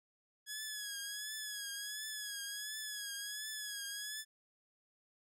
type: tone with vibrato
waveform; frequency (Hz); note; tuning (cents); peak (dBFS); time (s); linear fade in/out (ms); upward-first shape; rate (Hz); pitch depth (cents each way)
10% pulse; 1680; G#6; +19; -32; 0.46-4.25; 50; triangle; 1.4; 69
effects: none